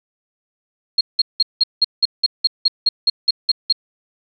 sine tone bursts, 4257 Hz, C8, 29 cents sharp, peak -10 dBFS, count 14, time 0.98-3.726 s, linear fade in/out 5 ms, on 29 ms, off 180 ms, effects none

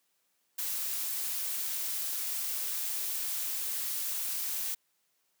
blue noise, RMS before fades -34 dBFS, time 0.58-4.75 s, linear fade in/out 10 ms, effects white hiss -75 dBFS RMS until 5.4 s + high-pass 150 Hz 12 dB/octave

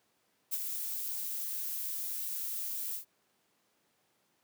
violet noise with ADSR envelope, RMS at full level -32 dBFS, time 0.51-3.05 s, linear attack 23 ms, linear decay 40 ms, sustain -5 dB, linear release 110 ms, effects pink hiss -73 dBFS RMS until 4.43 s + high-pass 200 Hz 12 dB/octave

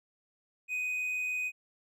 triangle tone with amplitude modulation, 2498 Hz, D#7, 6 cents sharp, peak -28 dBFS, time 0.68-1.52 s, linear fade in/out 50 ms, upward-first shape sine, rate 86.5 Hz, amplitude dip 25%, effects none

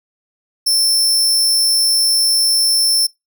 sawtooth tone, 5350 Hz, E8, 25 cents sharp, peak -9 dBFS, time 0.66-3.07 s, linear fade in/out 10 ms, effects noise-tail reverb RT60 0.2 s tail -24 dB re dry

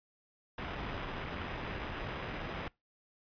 pink noise with sample-and-hold, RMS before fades -40 dBFS, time 0.58-2.68 s, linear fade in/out 2 ms, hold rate 4410 Hz, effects noise-tail reverb RT60 0.2 s tail -23 dB re dry + resampled to 11025 Hz

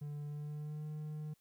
triangle tone with pitch glide, 146.83 to 152.36 Hz, D3 to D#3, 0 to -36 cents, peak -38 dBFS, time 0.01-1.34 s, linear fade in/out 10 ms, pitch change +64 cents, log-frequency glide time 0.26-0.87 s, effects white hiss -75 dBFS RMS until 1.4 s

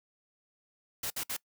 white noise bursts, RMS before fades -35 dBFS, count 3, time 1.03-1.367 s, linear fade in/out 5 ms, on 73 ms, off 59 ms, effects noise-tail reverb RT60 0.1 s tail -23 dB re dry

